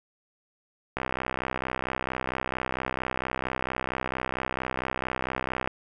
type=click train; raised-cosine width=0.5 ms; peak=-13 dBFS; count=304; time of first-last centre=0.97-5.675 s; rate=64.4 Hz; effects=none